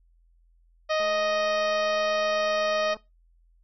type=harmonic tone; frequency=623 Hz; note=D#5; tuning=2 cents sharp; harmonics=1 / 2 / 3 / 4 / 5 / 6 / 7 / 8 / 9; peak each=-24 / -30 / -34 / -36 / -38 / -40 / -41 / -42 / -43 dBFS; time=0.89-2.95 s; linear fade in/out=20 ms
type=click train; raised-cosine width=1 ms; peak=-32 dBFS; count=428; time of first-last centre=1-2.968 s; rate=217 Hz
effects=noise-tail reverb RT60 0.2 s tail -19 dB re dry + added 42 Hz sine -58 dBFS peak until 3.63 s